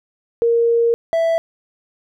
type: tone pair in turn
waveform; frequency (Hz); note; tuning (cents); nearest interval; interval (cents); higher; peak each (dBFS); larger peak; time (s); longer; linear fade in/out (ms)
sine / triangle; 466.2 / 660.4; A#4 / E5; 0 / +3; tritone; 603; second; -12; neither; 0.42-0.94 / 1.13-1.38; first; 0
effects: none